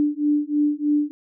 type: beating tone pair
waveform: sine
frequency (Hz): 293.7 / 296.9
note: D4 / D4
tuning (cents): 0 / +19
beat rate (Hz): 3.2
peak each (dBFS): -21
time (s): 0-1.11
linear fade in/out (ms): 0
effects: none